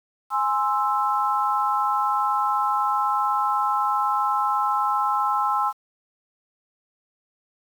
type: chord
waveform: sine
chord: Ab augmented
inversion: none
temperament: equal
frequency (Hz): 830.6 / 1046.5 / 1318.5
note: Ab5 / C6 / E6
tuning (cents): 0 / 0 / 0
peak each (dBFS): -24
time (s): 0.3-5.73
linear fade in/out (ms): 50
effects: 8-bit